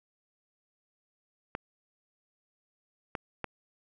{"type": "clicks", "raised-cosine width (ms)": 0.5, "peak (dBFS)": -18, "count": 3, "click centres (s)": [1.551, 3.152, 3.443], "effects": []}